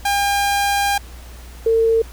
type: tone pair in turn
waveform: sawtooth / sine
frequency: 804 / 452.4 Hz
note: G5 / A4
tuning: +44 / +48 cents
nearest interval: minor seventh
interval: 996 cents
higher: first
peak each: -12 dBFS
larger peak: neither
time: 0.05-0.98 / 1.66-2.02 s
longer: first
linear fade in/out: 5 ms
effects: added 60 Hz sine -35 dBFS peak until 2.12 s + pink hiss -43 dBFS RMS until 2.12 s